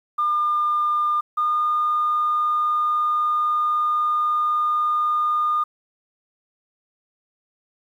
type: tone pair in turn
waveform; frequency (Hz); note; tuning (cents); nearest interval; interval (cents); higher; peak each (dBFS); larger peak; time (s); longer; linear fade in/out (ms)
sine; 1204 / 1217.3; D6 / D#6; +43 / -38; unison; 19; second; -17; neither; 0.18-1.21 / 1.37-5.64; second; 10
effects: tanh soft clip ceiling -13 dBFS + 9-bit